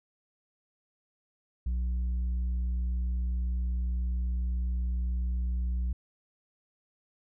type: tone with tanh clipping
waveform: sine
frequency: 60.9 Hz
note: B1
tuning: 24 cents flat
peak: -28 dBFS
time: 1.66-5.93 s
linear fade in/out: 5 ms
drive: 4 dB
effects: none